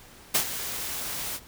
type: noise with ADSR envelope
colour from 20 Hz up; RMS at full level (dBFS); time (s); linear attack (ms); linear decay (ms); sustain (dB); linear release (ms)
white; -21; 0.34-1.4; 11; 87; -12; 52
effects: pink hiss -50 dBFS RMS until 1.47 s